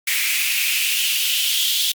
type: noise with high-pass filter sweep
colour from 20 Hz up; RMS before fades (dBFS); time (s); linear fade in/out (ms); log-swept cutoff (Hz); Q
white; -20; 0.07-1.92; 5; 2200 to 3400; 4.9
effects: Opus 48 kbps